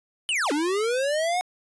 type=linear two-way sweep; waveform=square; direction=down then up; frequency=3102 to 277.2 to 741 Hz; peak=-23 dBFS; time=0.29-1.41 s; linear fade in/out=0 ms; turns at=0.52 s; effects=resampled to 24000 Hz